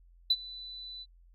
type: tone with ADSR envelope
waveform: sine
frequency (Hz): 3988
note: B7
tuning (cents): +16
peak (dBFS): -19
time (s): 0.3-1.06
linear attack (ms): 6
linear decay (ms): 48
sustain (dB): -22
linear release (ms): 44
effects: tanh soft clip ceiling -16 dBFS + added 43 Hz sine -56 dBFS peak until 1.34 s